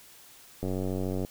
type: click train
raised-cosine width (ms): 2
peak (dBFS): -19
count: 59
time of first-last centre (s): 0.63-1.249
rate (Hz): 93.7
effects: white hiss -53 dBFS RMS until 1.3 s